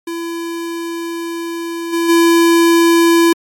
square tone with level steps, 336.4 Hz, E4, 35 cents sharp, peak -21 / -14 / -8 dBFS, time 0.07-3.33 s, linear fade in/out 5 ms, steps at 1.92 / 2.08 s, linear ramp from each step 20 ms, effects MP3 64 kbps

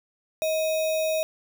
sine tone with sample-and-hold, 632 Hz, D#5, 27 cents sharp, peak -22 dBFS, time 0.42-1.23 s, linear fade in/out 0 ms, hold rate 3150 Hz, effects none

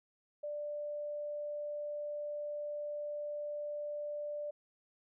sine tone, 590 Hz, D5, 8 cents sharp, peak -37 dBFS, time 0.43-4.51 s, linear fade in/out 10 ms, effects none

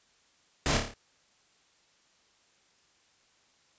pink noise with echo, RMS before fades -27 dBFS, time 0.66-0.77 s, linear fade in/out 0 ms, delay 28 ms, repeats 6, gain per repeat -4 dB, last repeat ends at 0.938 s, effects white hiss -66 dBFS RMS until 3.78 s + resampled to 16000 Hz

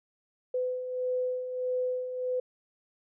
sine beating tone pair, 503 / 504.6 Hz, B4 / B4, +32 / +37 cents, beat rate 1.6 Hz, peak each -37 / -29 dBFS, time 0.54-2.4 s, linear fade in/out 5 ms, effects none

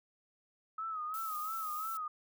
sine tone with vibrato, 1274 Hz, D#6, 41 cents sharp, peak -36 dBFS, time 0.78-2.08 s, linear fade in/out 5 ms, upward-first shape sine, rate 2.9 Hz, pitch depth 74 cents each way
violet noise, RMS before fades -46 dBFS, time 1.14-1.97 s, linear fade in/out 0 ms
effects none

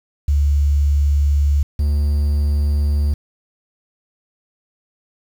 sine / triangle tone pair in turn, 72 / 72.75 Hz, D2 / D2, -34 / -16 cents, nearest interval unison, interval 18 cents, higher second, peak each -12 / -12 dBFS, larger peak neither, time 0.28-1.63 / 1.79-3.14 s, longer neither, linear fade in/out 5 ms, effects 7-bit

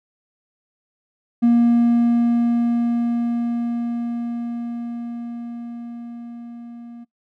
triangle tone with level ramp, 236.2 Hz, A#3, 23 cents sharp, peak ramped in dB -8 to -33 dBFS, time 1.42-7.05 s, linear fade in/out 20 ms, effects noise-tail reverb RT60 0.1 s tail -19 dB re dry + tanh soft clip ceiling -6 dBFS

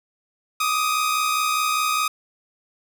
sawtooth tone pair together, 1187.1 / 1252 Hz, D6 / D#6, +18 / +10 cents, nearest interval minor second, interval 92 cents, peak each -23 / -17 dBFS, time 0.6-2.08 s, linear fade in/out 5 ms, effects none

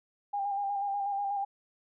sine tone with vibrato, 802 Hz, G5, 39 cents sharp, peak -29 dBFS, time 0.33-1.45 s, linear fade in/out 10 ms, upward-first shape square, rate 8.2 Hz, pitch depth 27 cents each way, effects none

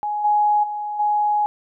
sine tone with level steps, 836 Hz, G#5, 11 cents sharp, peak -21 / -14 / -24 / -16 dBFS, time 0.03-1.46 s, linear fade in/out 0 ms, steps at 0.24 / 0.63 / 0.99 s, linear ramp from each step 10 ms, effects none

